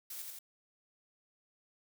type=noise with echo; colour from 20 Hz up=blue; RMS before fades=-44 dBFS; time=0.1-0.22 s; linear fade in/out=5 ms; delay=85 ms; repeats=2; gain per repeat=-2 dB; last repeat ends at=0.39 s; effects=none